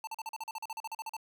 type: tone bursts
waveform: square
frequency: 889 Hz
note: A5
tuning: 18 cents sharp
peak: -37 dBFS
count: 16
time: 0.04-1.167 s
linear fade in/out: 2 ms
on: 32 ms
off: 41 ms
effects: none